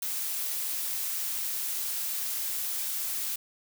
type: noise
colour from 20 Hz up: blue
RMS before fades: -32 dBFS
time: 0.02-3.36 s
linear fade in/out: 5 ms
effects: none